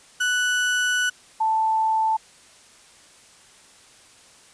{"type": "tone pair in turn", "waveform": ["35% pulse", "sine"], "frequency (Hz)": [1483, 881.8], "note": ["F#6", "A5"], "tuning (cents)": [4, 4], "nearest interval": "major sixth", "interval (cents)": 900, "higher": "first", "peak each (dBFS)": -18, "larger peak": "neither", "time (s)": [[0.2, 1.1], [1.4, 2.17]], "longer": "first", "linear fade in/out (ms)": 10, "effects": ["white hiss -51 dBFS RMS until 4.53 s", "resampled to 22050 Hz"]}